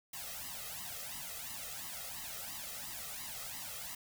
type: noise with flanger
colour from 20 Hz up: white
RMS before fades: -44 dBFS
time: 0.13-3.95 s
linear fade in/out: 5 ms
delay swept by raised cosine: 1 to 1.58 ms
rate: 2.9 Hz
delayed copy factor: +0.95
effects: none